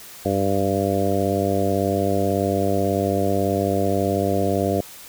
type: harmonic tone with a mistuned harmonic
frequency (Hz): 98.2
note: G2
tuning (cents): +4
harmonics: 1 / 2 / 3 / 4 / 5 / 6 / 7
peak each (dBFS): -26 / -26 / -26 / -26 / -26 / -26 / -26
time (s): 0.25-4.81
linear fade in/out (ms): 5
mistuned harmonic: 1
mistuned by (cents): -58
effects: white hiss -41 dBFS RMS until 5.08 s